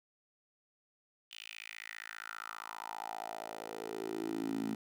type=tone with high-pass filter sweep; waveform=10% pulse; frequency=55 Hz; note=A1; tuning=in tune; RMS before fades=-42 dBFS; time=1.31-4.75 s; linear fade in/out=5 ms; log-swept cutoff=3000 to 230 Hz; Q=4.6; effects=none